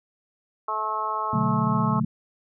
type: harmonic tone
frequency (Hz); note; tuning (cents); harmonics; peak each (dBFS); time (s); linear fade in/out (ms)
216.3; A3; -29; 2 / 3 / 4 / 5 / 6; -38 / -36 / -31 / -27 / -31; 0.68-2; 5
type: chord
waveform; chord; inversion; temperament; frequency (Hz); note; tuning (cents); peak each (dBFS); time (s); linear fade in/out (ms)
sine; B minor seventh; none; equal; 123.47 / 146.83 / 185 / 220; B2 / D3 / F#3 / A3; 0 / 0 / 0 / 0; -28 / -27 / -28 / -25; 1.33-2.05; 5
effects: none